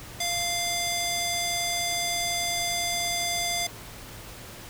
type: tone with band-pass filter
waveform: square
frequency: 695 Hz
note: F5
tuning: 9 cents flat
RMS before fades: -28 dBFS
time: 0.2-3.67 s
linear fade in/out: 5 ms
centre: 6100 Hz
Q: 0.75
effects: added 113 Hz sine -50 dBFS peak until 4.69 s + pink hiss -43 dBFS RMS until 4.69 s